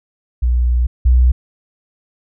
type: tone pair in turn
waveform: sine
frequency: 60.7 / 62.12 Hz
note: B1 / B1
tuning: -29 / +11 cents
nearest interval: unison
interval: 40 cents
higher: second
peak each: -11 / -7 dBFS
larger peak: second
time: 0.42-0.87 / 1.05-1.32 s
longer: first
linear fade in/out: 10 ms
effects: none